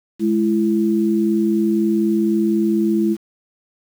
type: tone pair together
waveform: sine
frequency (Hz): 210.9 / 334.8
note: G#3 / E4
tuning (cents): +27 / +27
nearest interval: minor sixth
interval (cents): 800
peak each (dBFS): -17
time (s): 0.19-3.17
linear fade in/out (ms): 50
effects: 7-bit